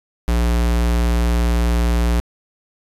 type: tone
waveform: square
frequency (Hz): 58.8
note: A#1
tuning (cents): +16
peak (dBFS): -15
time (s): 0.28-2.2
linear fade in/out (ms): 0
effects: resampled to 32000 Hz + 9-bit